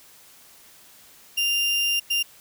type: tone bursts at uneven times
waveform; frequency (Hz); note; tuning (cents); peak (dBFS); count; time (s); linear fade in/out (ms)
35% pulse; 2794; F7; 0; -19; 2; 1.37-2 / 2.1-2.23; 10
effects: white hiss -51 dBFS RMS until 2.4 s